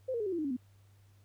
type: tone with pitch steps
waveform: sine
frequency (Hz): 518 / 466.8 / 420.7 / 379.2 / 341.8 / 308 / 277.6 / 250.2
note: C5 / A#4 / G#4 / F#4 / F4 / D#4 / C#4 / B3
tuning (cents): -17 / +2 / +22 / +43 / -37 / -17 / +3 / +23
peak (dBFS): -31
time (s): 0.08-0.568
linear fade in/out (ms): 10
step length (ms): 61
effects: added 99 Hz sine -59 dBFS peak until 1.24 s + pink hiss -71 dBFS RMS until 1.24 s